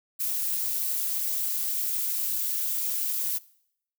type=noise with amplitude modulation; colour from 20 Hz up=violet; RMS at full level=-25 dBFS; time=0.19-3.39 s; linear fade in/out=20 ms; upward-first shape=sine; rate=261 Hz; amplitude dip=75%; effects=noise-tail reverb RT60 0.7 s tail -21 dB re dry